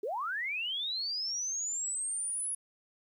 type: linear sweep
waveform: sine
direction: up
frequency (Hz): 370 to 10480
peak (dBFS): -32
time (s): 0.03-2.55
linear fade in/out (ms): 5
effects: 11-bit